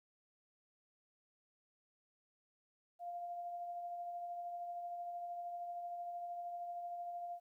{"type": "tone with tremolo", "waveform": "sine", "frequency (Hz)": 698.5, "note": "F5", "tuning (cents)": 0, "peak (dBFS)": -40, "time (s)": [2.99, 7.4], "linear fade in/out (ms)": 50, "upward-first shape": "triangle", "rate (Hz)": 13, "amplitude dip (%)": 35, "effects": ["13-bit"]}